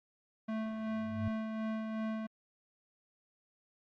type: tone with tremolo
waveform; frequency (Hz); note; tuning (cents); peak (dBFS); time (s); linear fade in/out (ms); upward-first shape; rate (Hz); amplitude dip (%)
square; 219.9; A3; -1; -34; 0.48-2.27; 10; sine; 2.7; 35
type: tone with exponential growth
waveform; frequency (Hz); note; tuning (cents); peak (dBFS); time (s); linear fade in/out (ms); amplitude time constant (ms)
sine; 101; G#2; -48; -31; 0.77-1.28; 0; 110
effects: low-pass 2000 Hz 12 dB/octave + Opus 48 kbps